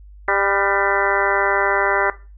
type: harmonic tone with a mistuned harmonic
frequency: 198.6 Hz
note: G3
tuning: 23 cents sharp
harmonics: 2 / 3 / 4 / 5 / 6 / 7 / 8 / 9 / 10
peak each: -24 / -24 / -24 / -24 / -24 / -24 / -24 / -24 / -24 dBFS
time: 0.28-2.1 s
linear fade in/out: 2 ms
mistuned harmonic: 8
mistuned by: -51 cents
effects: noise-tail reverb RT60 0.3 s tail -17 dB re dry + added 50 Hz sine -39 dBFS peak until 2.37 s